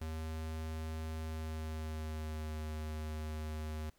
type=tone with pitch glide; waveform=square; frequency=79.4 to 77.5 Hz; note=D#2 to D#2; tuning=+36 to -6 cents; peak=-39 dBFS; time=0.01-3.9 s; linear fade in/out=5 ms; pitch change=-42 cents; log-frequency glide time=1.23-2.62 s; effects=pink hiss -72 dBFS RMS until 3.98 s